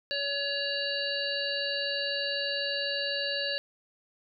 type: harmonic tone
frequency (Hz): 564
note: C#5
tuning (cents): +30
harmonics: 1 / 3 / 5 / 7 / 8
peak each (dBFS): -35 / -35 / -35 / -35 / -35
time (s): 0.11-3.58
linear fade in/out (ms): 0
effects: none